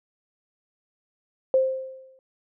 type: tone with exponential decay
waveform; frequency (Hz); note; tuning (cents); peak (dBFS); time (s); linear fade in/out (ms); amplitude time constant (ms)
sine; 525; C5; +6; -14; 1.54-2.19; 1; 140
effects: none